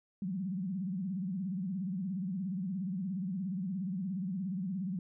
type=tone with vibrato; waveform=sine; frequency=187.1 Hz; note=F#3; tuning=20 cents sharp; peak=-33 dBFS; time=0.22-4.99 s; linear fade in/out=2 ms; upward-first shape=sine; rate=17 Hz; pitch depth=160 cents each way; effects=none